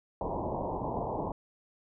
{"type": "low-pass noise", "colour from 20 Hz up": "white", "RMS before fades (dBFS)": -34, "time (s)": [0.21, 1.32], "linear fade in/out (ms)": 2, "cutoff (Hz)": 1000, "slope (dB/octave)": 96, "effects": []}